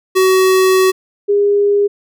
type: tone pair in turn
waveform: square / sine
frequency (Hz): 376 / 406.8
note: F#4 / G#4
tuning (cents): +28 / -36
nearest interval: minor second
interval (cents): 136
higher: second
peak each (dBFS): -9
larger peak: neither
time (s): 0.15-0.92 / 1.28-1.88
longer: first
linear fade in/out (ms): 20
effects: none